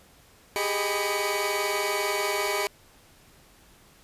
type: tone cluster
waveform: sawtooth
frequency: 395.3 / 415.4 / 620 / 993 / 2266 Hz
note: G4 / G#4 / D#5 / B5 / C#7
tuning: +15 / 0 / -6 / +9 / +37 cents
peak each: -28 dBFS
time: 0.56-2.67 s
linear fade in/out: 0 ms
effects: pink hiss -56 dBFS RMS until 4.03 s + resampled to 32000 Hz